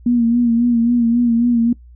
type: tone with vibrato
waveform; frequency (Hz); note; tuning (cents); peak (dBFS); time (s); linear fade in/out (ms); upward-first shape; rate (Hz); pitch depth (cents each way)
sine; 236.3; A#3; +24; -11; 0.06-1.73; 5; sine; 3.7; 48
effects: noise-tail reverb RT60 0.1 s tail -20 dB re dry + added 60 Hz sine -39 dBFS peak until 1.95 s